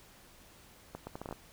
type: accelerating click train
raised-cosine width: 1 ms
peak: -26 dBFS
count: 8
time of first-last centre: 0.95-1.326 s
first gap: 120 ms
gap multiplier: 0.71
effects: pink hiss -58 dBFS RMS until 1.52 s